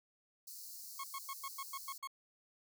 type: high-pass noise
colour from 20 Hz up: white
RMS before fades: -50 dBFS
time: 0.47-1.98 s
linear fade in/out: 5 ms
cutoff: 4200 Hz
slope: 96 dB/octave
type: tone bursts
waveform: 40% pulse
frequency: 1092 Hz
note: C#6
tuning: 26 cents flat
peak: -40 dBFS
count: 8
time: 0.99-2.074 s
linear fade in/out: 5 ms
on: 48 ms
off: 100 ms
effects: none